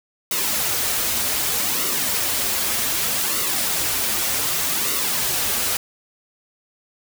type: noise with flanger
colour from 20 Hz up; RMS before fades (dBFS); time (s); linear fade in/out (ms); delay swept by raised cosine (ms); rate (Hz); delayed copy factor
white; -22; 0.31-5.77; 2; 1.2 to 7; 0.65; -0.6
effects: none